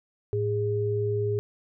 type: tone pair together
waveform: sine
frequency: 108.75 / 410.6 Hz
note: A2 / G#4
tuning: -20 / -20 cents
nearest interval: octave + major seventh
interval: 2300 cents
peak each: -27 / -26 dBFS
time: 0.33-1.39 s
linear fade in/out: 0 ms
effects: none